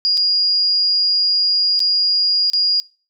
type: tone with dropouts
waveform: sine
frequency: 4855 Hz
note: D#8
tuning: 43 cents flat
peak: -13 dBFS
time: 0.05-2.8 s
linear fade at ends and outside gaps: 0 ms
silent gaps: 0.172-0.176 / 1.793-1.803 / 2.5-2.534 s
effects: noise-tail reverb RT60 0.4 s tail -26 dB re dry